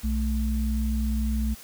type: tone pair together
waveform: sine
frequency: 61.2 / 218.1 Hz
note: B1 / A3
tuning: -15 / -15 cents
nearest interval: octave + minor seventh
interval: 2200 cents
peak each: -24 / -28 dBFS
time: 0.03-1.55 s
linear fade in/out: 20 ms
effects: white hiss -46 dBFS RMS until 1.63 s